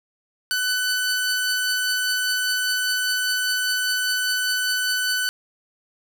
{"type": "tone pair together", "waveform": "sawtooth", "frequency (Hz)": [1500, 4495], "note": ["F#6", "C#8"], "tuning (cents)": [23, 23], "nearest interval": "octave + perfect fifth", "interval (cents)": 1900, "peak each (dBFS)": [-18, -25], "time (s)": [0.51, 5.29], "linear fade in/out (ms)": 0, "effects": []}